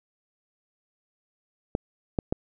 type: clicks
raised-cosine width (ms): 2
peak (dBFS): -11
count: 3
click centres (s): 1.751 / 2.188 / 2.325
effects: none

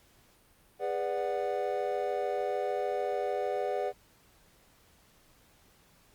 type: chord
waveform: triangle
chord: G# half-diminished seventh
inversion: none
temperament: equal with one note detuned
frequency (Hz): 407.2 / 493.9 / 587.3 / 740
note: G#4 / B4 / D5 / F#5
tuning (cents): -34 / 0 / 0 / 0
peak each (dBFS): -33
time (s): 0.79-3.93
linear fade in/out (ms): 50
effects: pink hiss -63 dBFS RMS until 6.14 s + Opus 48 kbps

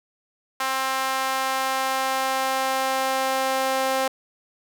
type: tone with high-pass filter sweep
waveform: sawtooth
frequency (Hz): 264.5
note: C4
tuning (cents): +19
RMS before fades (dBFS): -24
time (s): 0.6-4.08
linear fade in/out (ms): 5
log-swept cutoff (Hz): 1000 to 610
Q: 1.7
effects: none

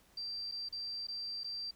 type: tone with dropouts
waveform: sine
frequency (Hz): 4699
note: D8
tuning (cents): 0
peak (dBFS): -38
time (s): 0.17-1.71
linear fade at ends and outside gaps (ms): 5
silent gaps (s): 0.514-0.52 / 0.688-0.725 / 1.07-1.084 / 1.435-1.443
effects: pink hiss -66 dBFS RMS until 1.75 s

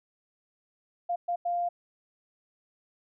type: tone bursts at uneven times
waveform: sine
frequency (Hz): 698.5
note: F5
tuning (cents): 0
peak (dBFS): -26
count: 3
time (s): 1.09-1.16 / 1.28-1.36 / 1.45-1.69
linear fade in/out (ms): 10
effects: none

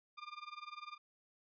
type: tone with tremolo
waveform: sawtooth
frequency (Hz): 1200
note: D6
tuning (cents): +37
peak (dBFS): -39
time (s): 0.17-0.98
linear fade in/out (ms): 20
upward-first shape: sine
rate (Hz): 20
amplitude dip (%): 90
effects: resampled to 11025 Hz

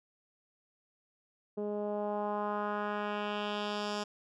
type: tone with low-pass filter sweep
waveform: 10% pulse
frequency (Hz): 207.5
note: G#3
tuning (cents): -1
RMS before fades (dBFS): -35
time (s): 1.57-4.04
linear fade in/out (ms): 10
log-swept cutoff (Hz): 430 to 5900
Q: 1.8
effects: none

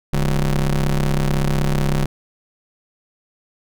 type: ring-modulated tone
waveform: 35% pulse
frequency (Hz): 65.41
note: C2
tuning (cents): 0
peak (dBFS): -11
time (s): 0.13-2.06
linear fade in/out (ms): 5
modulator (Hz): 80.1
effects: none

